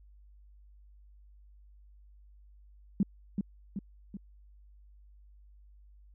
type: tone with echo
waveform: sine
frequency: 197.9 Hz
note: G3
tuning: 17 cents sharp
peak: -22 dBFS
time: 3-3.03 s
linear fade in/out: 2 ms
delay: 380 ms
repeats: 3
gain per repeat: -5 dB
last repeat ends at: 4.17 s
effects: added 50 Hz sine -54 dBFS peak until 6.14 s